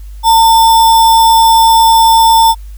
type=tone with sample-and-hold; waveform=sine; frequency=904 Hz; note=A5; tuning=47 cents sharp; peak=-3 dBFS; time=0.23-2.55 s; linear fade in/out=50 ms; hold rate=4410 Hz; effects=added 50 Hz sine -25 dBFS peak until 2.77 s + white hiss -48 dBFS RMS until 2.77 s